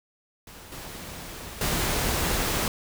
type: noise with level steps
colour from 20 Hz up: pink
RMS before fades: -45 / -39 / -26 dBFS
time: 0.47-2.68 s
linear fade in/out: 2 ms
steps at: 0.72 / 1.61 s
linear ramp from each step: 2 ms
effects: none